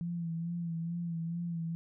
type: tone with vibrato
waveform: sine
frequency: 168.6 Hz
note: E3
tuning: 39 cents sharp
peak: -33 dBFS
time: 0.01-1.75 s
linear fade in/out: 0 ms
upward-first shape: sine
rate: 2.3 Hz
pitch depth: 42 cents each way
effects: none